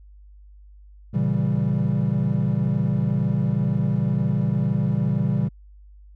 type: chord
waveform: triangle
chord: A# diminished seventh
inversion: none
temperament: equal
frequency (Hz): 116.54 / 138.59 / 164.81 / 196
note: A#2 / C#3 / E3 / G3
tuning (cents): 0 / 0 / 0 / 0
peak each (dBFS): -23 / -21 / -23 / -22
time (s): 1.13-5.49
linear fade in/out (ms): 20
effects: tanh soft clip ceiling -10 dBFS + added 50 Hz sine -44 dBFS peak until 6.15 s